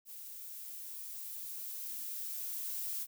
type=noise with level ramp; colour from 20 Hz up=violet; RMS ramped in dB=-48 to -38 dBFS; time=0.05-3.07 s; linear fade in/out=50 ms; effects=none